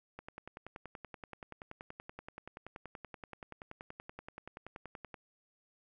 click train, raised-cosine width 0.5 ms, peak -30 dBFS, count 53, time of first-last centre 0.19-5.142 s, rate 10.5 Hz, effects none

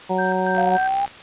harmonic tone, 186 Hz, F#3, 9 cents sharp, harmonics 1 / 2 / 3 / 4 / 5, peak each -25 / -25 / -25 / -25 / -25 dBFS, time 0.09-0.78 s, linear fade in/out 20 ms
sine tone with tremolo, 1568 Hz, G6, in tune, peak -24 dBFS, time 0.18-0.88 s, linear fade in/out 10 ms, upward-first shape square, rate 3.5 Hz, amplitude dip 70%
click train, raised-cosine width 0.3 ms, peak -19 dBFS, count 35, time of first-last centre 0.55-1.078 s, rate 64.4 Hz
sine linear sweep, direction up, 696 to 806 Hz, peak -18 dBFS, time 0.57-1.06 s, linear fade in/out 10 ms
effects white hiss -40 dBFS RMS until 1.22 s + resampled to 8000 Hz

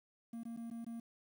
triangle tone with dropouts, 231.2 Hz, A#3, 14 cents flat, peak -40 dBFS, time 0.33-1 s, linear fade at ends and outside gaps 5 ms, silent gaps 0.434-0.452 / 0.565-0.572 / 0.702-0.711 / 0.846-0.864 s, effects 11-bit

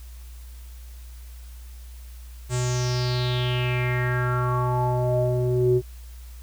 square tone with low-pass filter sweep, 124.3 Hz, B2, 12 cents sharp, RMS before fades -23 dBFS, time 2.49-5.82 s, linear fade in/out 50 ms, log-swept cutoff 8100 to 340 Hz, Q 5.7, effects added 60 Hz sine -38 dBFS peak until 6.42 s + white hiss -53 dBFS RMS until 6.42 s

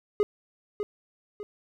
triangle tone with echo, 415.3 Hz, G#4, in tune, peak -17 dBFS, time 0.2-0.23 s, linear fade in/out 0 ms, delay 600 ms, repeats 2, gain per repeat -8 dB, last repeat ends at 1.43 s, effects none

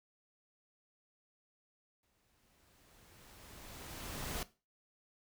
pink noise with exponential growth, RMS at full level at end -39 dBFS, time 2.03-4.43 s, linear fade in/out 2 ms, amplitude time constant 520 ms, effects noise-tail reverb RT60 0.3 s tail -17 dB re dry

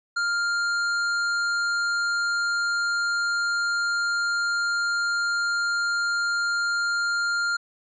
sine tone with hard clipping, 1400 Hz, F6, 4 cents sharp, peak -24 dBFS, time 0.16-7.57 s, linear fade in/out 10 ms, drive 16 dB, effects resampled to 16000 Hz

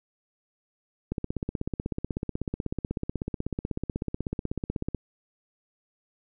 click train, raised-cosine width 3 ms, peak -16 dBFS, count 63, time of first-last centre 1.12-4.947 s, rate 16.2 Hz, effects none

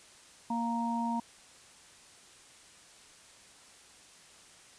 harmonic tone, 233.1 Hz, A#3, in tune, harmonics 1 / 3 / 4, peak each -32 / -41 / -33 dBFS, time 0.5-1.2 s, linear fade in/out 5 ms, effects white hiss -56 dBFS RMS until 4.78 s + resampled to 22050 Hz

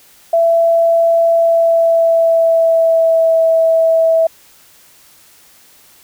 sine tone with pitch glide, 668 to 653.1 Hz, E5 to E5, +23 to -16 cents, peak -8 dBFS, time 0.33-4.27 s, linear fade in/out 5 ms, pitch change -39 cents, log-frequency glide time 1.33-3.39 s, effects white hiss -46 dBFS RMS until 6.03 s

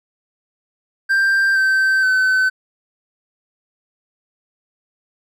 triangle tone with pitch steps, 1580 / 1550.2 / 1520.9 Hz, G6 / G6 / F#6, +13 / -20 / +47 cents, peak -11 dBFS, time 1.09-2.5 s, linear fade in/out 20 ms, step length 470 ms, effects none

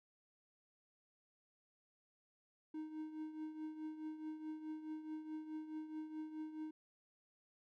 triangle tone with tremolo, 311.1 Hz, D#4, in tune, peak -39 dBFS, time 2.74-6.71 s, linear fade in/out 5 ms, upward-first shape triangle, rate 4.7 Hz, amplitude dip 70%, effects none

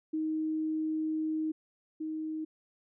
sine tone pair in turn, 313.6 / 313.6 Hz, D#4 / D#4, +14 / +14 cents, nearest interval unison, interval 0 cents, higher neither, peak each -29 / -33 dBFS, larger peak first, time 0.13-1.52 / 2-2.45 s, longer first, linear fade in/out 10 ms, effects none

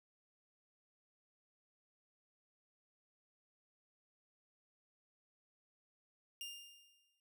sawtooth tone with exponential decay, 2807 Hz, F7, 8 cents sharp, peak -39 dBFS, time 6.41-7.2 s, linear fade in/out 1 ms, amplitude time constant 170 ms, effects none

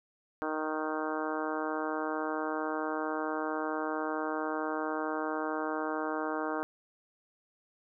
harmonic tone, 155.56 Hz, D#3, in tune, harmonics 2 / 3 / 4 / 5 / 6 / 7 / 8 / 9 / 10, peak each -36 / -38 / -39 / -40 / -41 / -41 / -42 / -43 / -43 dBFS, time 0.42-6.63 s, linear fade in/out 0 ms, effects none

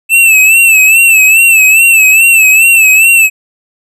square tone with vibrato, 2637 Hz, E7, in tune, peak -3 dBFS, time 0.09-3.3 s, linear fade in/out 50 ms, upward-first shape sine, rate 2.4 Hz, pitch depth 73 cents each way, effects none

